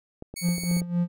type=clicks; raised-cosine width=2 ms; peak=-24 dBFS; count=8; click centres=0.224 / 0.34 / 0.487 / 0.582 / 0.636 / 0.713 / 0.768 / 0.818 s
type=tone; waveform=10% pulse; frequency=2228 Hz; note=C#7; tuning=8 cents sharp; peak=-24 dBFS; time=0.36-0.81 s; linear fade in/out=10 ms
type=tone with tremolo; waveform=triangle; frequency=174.4 Hz; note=F3; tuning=2 cents flat; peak=-18 dBFS; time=0.41-1.08 s; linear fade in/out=50 ms; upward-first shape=sine; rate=3.8 Hz; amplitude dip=80%
effects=none